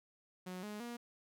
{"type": "tone with pitch steps", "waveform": "sawtooth", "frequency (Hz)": [183, 209.4, 238.2], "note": ["F#3", "G#3", "A#3"], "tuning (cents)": [-19, 15, 38], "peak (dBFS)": -39, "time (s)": [0.46, 0.97], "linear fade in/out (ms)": 10, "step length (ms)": 170, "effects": []}